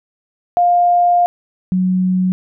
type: tone pair in turn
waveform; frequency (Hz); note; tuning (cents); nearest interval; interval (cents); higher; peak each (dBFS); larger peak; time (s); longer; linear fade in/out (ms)
sine; 704 / 184.54; F5 / F#3; +14 / -4; octave + major seventh; 2318; first; -9 / -12; first; 0.57-1.26 / 1.72-2.32; first; 0
effects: none